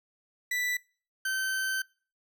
40% pulse tone pair in turn, 1975.5 / 1543 Hz, B6 / G6, 0 / -28 cents, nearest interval major third, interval 428 cents, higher first, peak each -27 dBFS, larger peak neither, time 0.51-0.77 / 1.25-1.82 s, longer second, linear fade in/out 5 ms, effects noise-tail reverb RT60 0.4 s tail -24 dB re dry

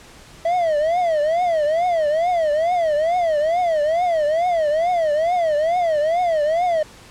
triangle tone with vibrato, 653 Hz, E5, 17 cents flat, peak -14 dBFS, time 0.45-6.83 s, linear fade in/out 5 ms, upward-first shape triangle, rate 2.3 Hz, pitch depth 210 cents each way, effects pink hiss -44 dBFS RMS until 7.1 s + low-pass 9000 Hz 12 dB/octave

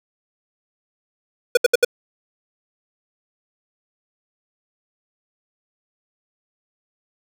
square tone bursts, 487.2 Hz, B4, 24 cents flat, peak -10 dBFS, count 4, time 1.55-1.848 s, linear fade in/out 5 ms, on 22 ms, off 70 ms, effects none

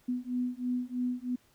sine beating tone pair, 246.9 / 250 Hz, B3 / B3, 0 / +21 cents, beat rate 3.1 Hz, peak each -33 / -33 dBFS, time 0.08-1.36 s, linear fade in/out 10 ms, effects pink hiss -66 dBFS RMS until 1.54 s

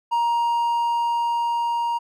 triangle tone with level ramp, 940 Hz, A#5, 14 cents sharp, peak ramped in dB -16 to -19 dBFS, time 0.11-1.99 s, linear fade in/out 20 ms, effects none

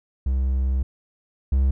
triangle tone pair in turn, 65.41 / 66.78 Hz, C2 / C2, 0 / +36 cents, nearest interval unison, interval 36 cents, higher second, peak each -17 / -14 dBFS, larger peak second, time 0.26-0.83 / 1.52-1.71 s, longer first, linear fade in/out 5 ms, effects none

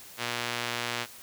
sawtooth tone with band-pass filter, 120 Hz, B2, 49 cents flat, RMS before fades -33 dBFS, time 0.17-1.07 s, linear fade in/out 50 ms, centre 3000 Hz, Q 0.76, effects white hiss -48 dBFS RMS until 1.22 s

